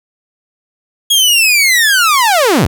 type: linear sweep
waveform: sawtooth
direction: down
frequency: 3322 to 51.1 Hz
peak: -4 dBFS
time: 1.1-2.67 s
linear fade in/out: 10 ms
effects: none